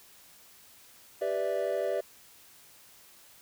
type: chord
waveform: triangle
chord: E minor seventh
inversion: first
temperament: equal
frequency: 392 / 493.9 / 587.3 / 659.3 Hz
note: G4 / B4 / D5 / E5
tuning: 0 / 0 / 0 / 0 cents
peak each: -32 / -32 / -29 / -32 dBFS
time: 1.21-2.01 s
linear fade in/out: 10 ms
effects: tanh soft clip ceiling -18 dBFS + white hiss -56 dBFS RMS until 3.41 s